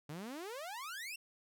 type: exponential sweep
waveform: sawtooth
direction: up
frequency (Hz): 140.8 to 2794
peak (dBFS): -39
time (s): 0.09-1.16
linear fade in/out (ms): 5
effects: none